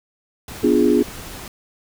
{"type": "noise", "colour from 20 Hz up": "pink", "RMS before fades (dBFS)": -35, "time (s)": [0.48, 1.48], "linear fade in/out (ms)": 2}
{"type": "click train", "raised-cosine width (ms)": 5, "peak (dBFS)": -26, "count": 7, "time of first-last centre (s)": [0.52, 1.196], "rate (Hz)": 8.87}
{"type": "chord", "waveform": "sine", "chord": "B diminished seventh", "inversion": "none", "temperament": "equal", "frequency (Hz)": [246.9, 293.7, 349.2, 415.3], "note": ["B3", "D4", "F4", "Ab4"], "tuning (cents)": [0, 0, 0, 0], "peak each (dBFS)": -18, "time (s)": [0.63, 1.03], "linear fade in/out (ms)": 10}
{"effects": []}